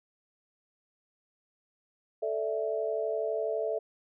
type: chord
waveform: sine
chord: A suspended fourth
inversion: none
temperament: equal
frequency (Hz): 440 / 587.3 / 659.3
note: A4 / D5 / E5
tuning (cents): 0 / 0 / 0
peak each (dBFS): -32 / -35 / -32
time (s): 2.22-3.79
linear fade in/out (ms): 10
effects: none